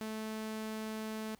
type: tone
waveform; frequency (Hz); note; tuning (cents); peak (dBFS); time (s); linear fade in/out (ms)
sawtooth; 218.2; A3; -14; -34; 0.01-1.35; 0
effects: pink hiss -66 dBFS RMS until 1.39 s